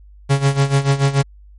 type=tone with tremolo; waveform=45% pulse; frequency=138.59 Hz; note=C#3; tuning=in tune; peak=-10 dBFS; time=0.29-1.23 s; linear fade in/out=20 ms; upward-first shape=sine; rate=6.9 Hz; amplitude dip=80%; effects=added 50 Hz sine -40 dBFS peak until 1.58 s + MP3 48 kbps